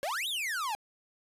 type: exponential two-way sweep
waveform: 45% pulse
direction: up then down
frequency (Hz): 522 to 3886 to 795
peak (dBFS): -31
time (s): 0.03-0.75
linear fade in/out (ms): 0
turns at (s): 0.28
effects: resampled to 32000 Hz + 11-bit